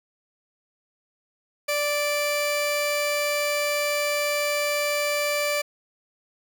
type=tone pair together; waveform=sawtooth; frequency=586 / 1172 Hz; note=D5 / D6; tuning=-4 / -4 cents; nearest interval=octave; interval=1200 cents; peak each=-20 / -21 dBFS; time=1.68-5.62 s; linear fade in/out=10 ms; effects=none